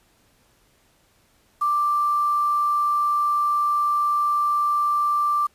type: tone with quantisation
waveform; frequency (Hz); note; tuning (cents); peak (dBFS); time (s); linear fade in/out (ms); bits
sine; 1178; D6; +5; -18; 1.61-5.47; 10; 7
effects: pink hiss -61 dBFS RMS until 5.54 s + resampled to 32000 Hz